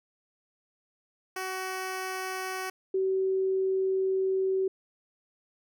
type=tone pair in turn; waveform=10% pulse / sine; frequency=375.4 / 380.9 Hz; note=F#4 / G4; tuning=+25 / -50 cents; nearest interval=unison; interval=25 cents; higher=second; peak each=-24 dBFS; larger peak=neither; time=1.36-2.7 / 2.94-4.68 s; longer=second; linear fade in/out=5 ms; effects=none